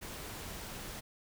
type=noise; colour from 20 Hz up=pink; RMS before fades=-44 dBFS; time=0.01-1.01 s; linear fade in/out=20 ms; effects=none

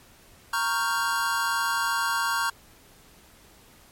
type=chord; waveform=square; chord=G half-diminished seventh; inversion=first; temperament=equal; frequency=932.3 / 1108.7 / 1396.9 / 1568 Hz; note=Bb5 / Db6 / F6 / G6; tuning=0 / 0 / 0 / 0 cents; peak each=-30 dBFS; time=0.53-2.5 s; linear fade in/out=5 ms; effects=pink hiss -54 dBFS RMS until 3.91 s + MP3 64 kbps

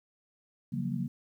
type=chord; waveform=sine; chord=Gb major seventh; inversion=second; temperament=equal with one note detuned; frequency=138.59 / 174.61 / 188.12 / 233.1 Hz; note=Db3 / F3 / Gb3 / Bb3; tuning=0 / 0 / +29 / 0 cents; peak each=-35 / -37 / -36 / -35 dBFS; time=0.72-1.08 s; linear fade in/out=10 ms; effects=11-bit

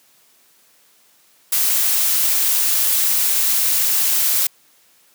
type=noise; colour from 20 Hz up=blue; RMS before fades=-17 dBFS; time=1.52-4.47 s; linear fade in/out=5 ms; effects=white hiss -55 dBFS RMS until 5.14 s + high-pass 150 Hz 12 dB/octave

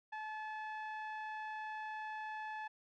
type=tone with low-pass filter; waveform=sawtooth; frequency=863 Hz; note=A5; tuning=34 cents flat; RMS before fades=-44 dBFS; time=0.12-2.68 s; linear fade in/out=10 ms; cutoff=1900 Hz; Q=1.4; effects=none

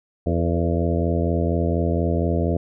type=harmonic tone with a mistuned harmonic; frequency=84.2 Hz; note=E2; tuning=37 cents sharp; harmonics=1 / 2 / 3 / 4 / 5 / 6 / 7 / 8; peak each=-22 / -25 / -27 / -28 / -29 / -30 / -30 / -31 dBFS; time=0.26-2.57 s; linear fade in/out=5 ms; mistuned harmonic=5; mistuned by=+46 cents; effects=none

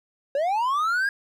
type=linear sweep; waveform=triangle; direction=up; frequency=537 to 1652 Hz; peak=-19 dBFS; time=0.35-1.09 s; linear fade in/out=2 ms; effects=none

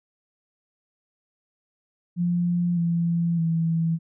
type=tone with pitch steps; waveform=sine; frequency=174.61 / 169.44 / 164.43 Hz; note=F3 / E3 / E3; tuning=0 / +48 / -4 cents; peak=-20 dBFS; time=2.16-3.99 s; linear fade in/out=50 ms; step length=610 ms; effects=none

